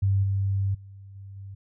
sine tone with level steps, 98 Hz, G2, in tune, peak -19 / -22 / -42 / -39 / -37 dBFS, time 0.02-1.55 s, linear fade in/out 10 ms, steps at 0.23 / 0.74 / 1.15 / 1.36 s, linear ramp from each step 10 ms, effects none

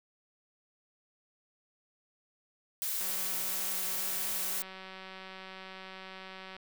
blue noise, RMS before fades -34 dBFS, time 2.82-4.62 s, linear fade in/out 0 ms
click train, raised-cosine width 0.3 ms, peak -30 dBFS, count 673, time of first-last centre 3.01-6.566 s, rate 189 Hz
effects none

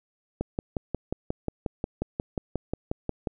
click train, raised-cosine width 2 ms, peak -14 dBFS, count 17, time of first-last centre 0.41-3.272 s, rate 5.59 Hz, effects none

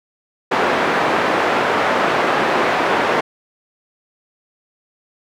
pink band-pass noise, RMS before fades -17 dBFS, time 0.51-3.21 s, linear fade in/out 10 ms, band 400 to 1800 Hz, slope 12 dB/octave, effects none

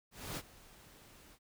pink noise with ADSR envelope, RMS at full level -40 dBFS, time 0.11-1.39 s, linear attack 260 ms, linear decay 48 ms, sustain -19 dB, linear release 63 ms, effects none

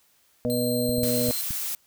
harmonic tone, 122.2 Hz, B2, 18 cents flat, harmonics 1 / 2 / 4 / 5, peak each -32 / -26 / -27 / -30 dBFS, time 0.45-1.31 s, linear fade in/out 0 ms
10% pulse tone, 4132 Hz, C8, 22 cents flat, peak -24 dBFS, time 0.5-1.41 s, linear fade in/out 0 ms
clicks, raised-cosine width 5 ms, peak -22 dBFS, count 5, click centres 0.892 / 0.983 / 1.033 / 1.287 / 1.507 s
blue noise, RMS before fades -30 dBFS, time 1.03-1.75 s, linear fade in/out 2 ms
effects white hiss -63 dBFS RMS until 1.86 s

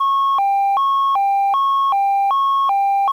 sine tone with vibrato, 932.3 Hz, A#5, in tune, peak -11 dBFS, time 0-3.12 s, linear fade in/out 10 ms, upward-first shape square, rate 1.3 Hz, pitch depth 280 cents each way, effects tanh soft clip ceiling -12 dBFS + 8-bit

